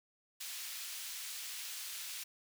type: high-pass noise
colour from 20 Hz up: pink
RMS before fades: -44 dBFS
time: 0.4-2.24 s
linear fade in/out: 10 ms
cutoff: 2800 Hz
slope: 12 dB/octave
effects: none